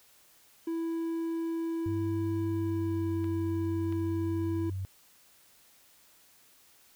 triangle tone, 330 Hz, E4, 2 cents sharp, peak -28 dBFS, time 0.67-4.7 s, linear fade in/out 5 ms
sine tone with pitch glide, 100 to 95.26 Hz, G2 to G2, +35 to -49 cents, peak -32 dBFS, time 1.86-4.85 s, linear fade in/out 0 ms, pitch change -84 cents, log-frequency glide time 2.5-3.15 s
clicks, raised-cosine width 0.3 ms, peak -33 dBFS, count 2, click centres 3.243 / 3.925 s
effects white hiss -61 dBFS RMS until 6.95 s

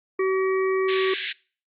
harmonic tone, 380 Hz, F#4, 46 cents sharp, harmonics 1 / 3 / 5 / 6, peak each -20 / -30 / -34 / -36 dBFS, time 0.19-1.14 s, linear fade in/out 5 ms
pink band-pass noise, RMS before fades -31 dBFS, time 0.88-1.33 s, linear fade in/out 10 ms, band 1600 to 3900 Hz, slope 96 dB/octave
effects noise-tail reverb RT60 0.4 s tail -23 dB re dry + Opus 48 kbps

